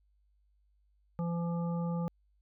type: harmonic tone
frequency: 170.4 Hz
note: F3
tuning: 42 cents flat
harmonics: 1 / 3 / 5 / 7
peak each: -31 / -41 / -45 / -48 dBFS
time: 1.19-2.08 s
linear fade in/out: 0 ms
effects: added 50 Hz sine -67 dBFS peak until 2.41 s